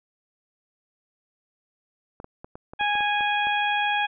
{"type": "clicks", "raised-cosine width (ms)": 1, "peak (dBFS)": -25, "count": 10, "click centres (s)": [2.201, 2.244, 2.445, 2.555, 2.735, 2.811, 2.954, 3.007, 3.208, 3.47]}
{"type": "harmonic tone", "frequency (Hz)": 827, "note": "G#5", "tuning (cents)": -8, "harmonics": [1, 2, 3, 4], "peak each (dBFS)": [-24, -27, -28, -31], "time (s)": [2.79, 4.07], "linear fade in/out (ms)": 20}
{"effects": []}